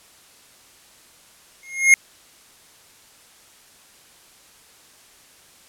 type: tone with exponential growth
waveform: square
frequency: 2144 Hz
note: C7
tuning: 42 cents sharp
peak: -6 dBFS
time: 1.63-1.94 s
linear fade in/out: 1 ms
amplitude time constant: 67 ms
effects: white hiss -51 dBFS RMS until 5.68 s + low-pass 11000 Hz 12 dB/octave